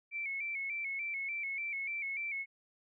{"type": "tone with vibrato", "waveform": "sine", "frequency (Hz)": 2262, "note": "C#7", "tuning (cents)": 34, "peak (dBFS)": -35, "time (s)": [0.11, 2.46], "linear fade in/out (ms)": 50, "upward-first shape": "square", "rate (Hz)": 3.4, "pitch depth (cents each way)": 58, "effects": []}